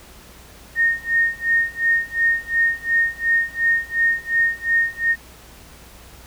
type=tone with tremolo; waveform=sine; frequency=1844 Hz; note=A#6; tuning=19 cents flat; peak=-13 dBFS; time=0.75-5.16 s; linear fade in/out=50 ms; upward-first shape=sine; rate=2.8 Hz; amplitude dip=95%; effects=added 60 Hz sine -47 dBFS peak until 6.26 s + pink hiss -45 dBFS RMS until 6.26 s